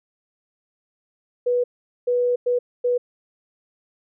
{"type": "tone bursts at uneven times", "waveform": "sine", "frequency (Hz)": 489.9, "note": "B4", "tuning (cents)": -14, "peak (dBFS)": -17, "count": 4, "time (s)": [[1.46, 1.64], [2.07, 2.36], [2.46, 2.59], [2.84, 2.98]], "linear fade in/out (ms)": 10, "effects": []}